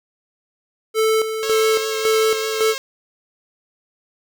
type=tone with tremolo; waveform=square; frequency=440 Hz; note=A4; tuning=in tune; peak=-15 dBFS; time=0.94-2.75 s; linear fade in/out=50 ms; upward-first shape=square; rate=1.8 Hz; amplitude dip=60%
type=tone with vibrato; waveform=5% pulse; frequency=543 Hz; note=C#5; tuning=36 cents flat; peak=-14 dBFS; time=1.43-2.78 s; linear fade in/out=0 ms; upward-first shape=sine; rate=5 Hz; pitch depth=22 cents each way
effects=none